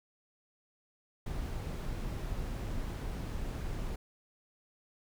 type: noise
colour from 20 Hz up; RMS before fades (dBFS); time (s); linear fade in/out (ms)
brown; -37; 1.26-3.96; 5
effects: none